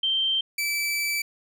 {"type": "tone pair in turn", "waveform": ["sine", "sawtooth"], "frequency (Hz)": [3136, 2316], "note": ["G7", "D7"], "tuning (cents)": [0, -25], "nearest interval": "perfect fourth", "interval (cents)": 525, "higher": "first", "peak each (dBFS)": -21, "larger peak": "neither", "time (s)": [[0.03, 0.41], [0.58, 1.22]], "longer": "second", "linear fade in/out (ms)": 5, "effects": []}